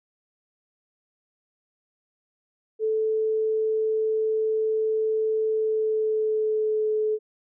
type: tone with pitch glide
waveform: sine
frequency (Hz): 437.5 to 430.5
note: A4 to A4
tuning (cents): -10 to -38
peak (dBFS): -21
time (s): 2.79-7.19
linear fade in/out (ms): 50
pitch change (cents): -28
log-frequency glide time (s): 5.48-6.91
effects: none